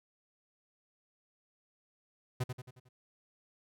45% pulse tone with echo, 126 Hz, B2, 35 cents sharp, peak -30 dBFS, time 2.4-2.44 s, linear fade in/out 10 ms, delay 90 ms, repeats 5, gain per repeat -6 dB, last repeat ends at 2.89 s, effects none

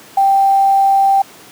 sine tone with quantisation, 784 Hz, G5, in tune, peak -8 dBFS, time 0.17-1.22 s, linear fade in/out 5 ms, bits 6, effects pink hiss -39 dBFS RMS until 1.51 s + high-pass 200 Hz 12 dB/octave

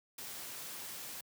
white noise, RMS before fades -45 dBFS, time 0.18-1.21 s, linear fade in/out 5 ms, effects high-pass 100 Hz 12 dB/octave

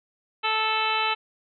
harmonic tone, 438.3 Hz, A4, 7 cents flat, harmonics 1 / 2 / 3 / 4 / 5 / 6 / 7 / 8 / 9, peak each -36 / -27 / -28 / -36 / -33 / -28 / -31 / -39 / -34 dBFS, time 0.43-1.15 s, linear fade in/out 20 ms, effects none

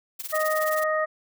blue noise with tremolo, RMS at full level -31 dBFS, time 0.19-0.84 s, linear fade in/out 10 ms, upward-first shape triangle, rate 19 Hz, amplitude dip 95%
harmonic tone, 622.3 Hz, D#5, in tune, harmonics 1 / 2 / 3, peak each -24 / -27 / -29 dBFS, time 0.32-1.06 s, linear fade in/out 20 ms
effects none

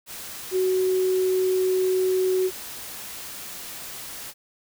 sine tone in noise, 372.4 Hz, F#4, 11 cents sharp, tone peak -19 dBFS, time 0.51-2.51 s, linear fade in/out 50 ms, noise white, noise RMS -37 dBFS, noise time 0.06-4.34 s, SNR +15 dB, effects none

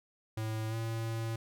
square tone with pitch glide, 110 to 113.42 Hz, A2 to A#2, 0 to -47 cents, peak -34 dBFS, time 0.37-1.36 s, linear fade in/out 5 ms, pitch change +53 cents, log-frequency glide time 0.69-0.75 s, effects none

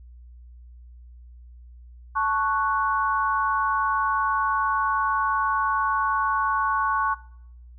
sine chord, F# minor, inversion first, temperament equal, 880 / 1108.7 / 1480 Hz, A5 / C#6 / F#6, 0 / 0 / 0 cents, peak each -27 / -22 / -28 dBFS, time 2.15-7.15 s, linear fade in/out 20 ms, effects noise-tail reverb RT60 0.7 s tail -21 dB re dry + added 60 Hz sine -43 dBFS peak until 7.78 s

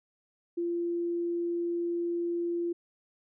sine tone, 343.7 Hz, F4, 28 cents flat, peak -28 dBFS, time 0.57-2.73 s, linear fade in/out 10 ms, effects none

